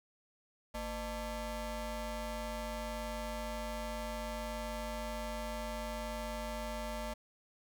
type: ring-modulated tone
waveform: 25% pulse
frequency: 278.7 Hz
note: C#4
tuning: 9 cents sharp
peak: -31 dBFS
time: 0.74-7.14 s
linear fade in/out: 10 ms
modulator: 329 Hz
effects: none